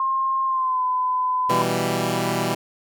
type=tone with pitch glide; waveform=sine; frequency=1064 to 1010.1 Hz; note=C6 to B5; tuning=+29 to +39 cents; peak=-19 dBFS; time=0-1.62 s; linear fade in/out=2 ms; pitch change=-90 cents; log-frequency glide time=0.45-0.83 s
type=chord; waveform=10% pulse; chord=E minor; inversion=second; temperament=equal; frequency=123.47 / 164.81 / 196 Hz; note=B2 / E3 / G3; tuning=0 / 0 / 0 cents; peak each=-17 dBFS; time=1.49-2.55 s; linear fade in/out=10 ms
effects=none